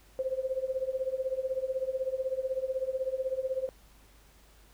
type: tone with tremolo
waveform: sine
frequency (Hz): 523.3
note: C5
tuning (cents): 0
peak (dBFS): -25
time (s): 0.19-3.69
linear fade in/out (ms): 0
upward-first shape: triangle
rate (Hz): 16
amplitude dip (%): 95
effects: added 50 Hz sine -58 dBFS peak until 4.73 s + pink hiss -61 dBFS RMS until 4.73 s